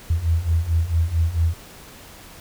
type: beating tone pair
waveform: sine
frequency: 80 / 84.5 Hz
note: D#2 / E2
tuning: +49 / +43 cents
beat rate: 4.5 Hz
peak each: -22 / -19 dBFS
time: 0.1-1.54 s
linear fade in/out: 5 ms
effects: pink hiss -43 dBFS RMS until 2.4 s